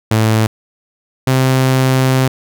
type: tone pair in turn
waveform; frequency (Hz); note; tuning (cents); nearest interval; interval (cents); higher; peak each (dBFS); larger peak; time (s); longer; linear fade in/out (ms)
sawtooth; 110 / 130.81; A2 / C3; 0 / 0; minor third; 300; second; -6; neither; 0.11-0.47 / 1.27-2.28; second; 5
effects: none